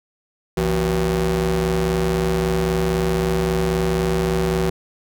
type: ring-modulated tone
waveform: 30% pulse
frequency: 103.83 Hz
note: G#2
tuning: in tune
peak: -12 dBFS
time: 0.57-4.7 s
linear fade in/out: 5 ms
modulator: 272 Hz
effects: none